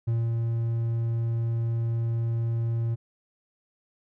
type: tone with ADSR envelope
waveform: triangle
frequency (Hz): 115.5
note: A#2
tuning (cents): -16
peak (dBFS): -20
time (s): 0.07-2.96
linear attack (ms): 12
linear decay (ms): 220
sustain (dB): -2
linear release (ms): 24
effects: none